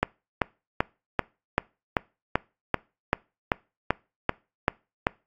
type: click train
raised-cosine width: 0.5 ms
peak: -5 dBFS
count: 14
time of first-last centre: 0.03-5.069 s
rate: 2.58 Hz
effects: noise-tail reverb RT60 0.3 s tail -24 dB re dry + AAC 32 kbps